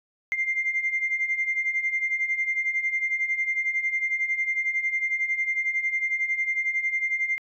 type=beating tone pair; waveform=sine; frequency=2089 / 2100 Hz; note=C7 / C7; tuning=-3 / +6 cents; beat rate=11 Hz; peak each=-29 / -24 dBFS; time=0.32-7.38 s; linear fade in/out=0 ms; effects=tanh soft clip ceiling -16 dBFS